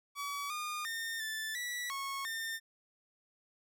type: tone with pitch steps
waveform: sawtooth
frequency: 1139 / 1217 / 1821 / 1758 / 1951 / 1098 / 1808 Hz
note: C#6 / D#6 / A#6 / A6 / B6 / C#6 / A6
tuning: +47 / -39 / -41 / -2 / -22 / -17 / +47 cents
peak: -33 dBFS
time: 0.15-2.6 s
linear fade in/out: 50 ms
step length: 350 ms
effects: none